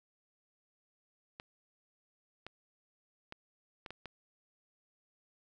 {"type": "clicks", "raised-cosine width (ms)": 0.3, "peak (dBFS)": -28, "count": 6, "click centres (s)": [1.399, 2.466, 3.324, 3.862, 3.906, 4.057], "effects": []}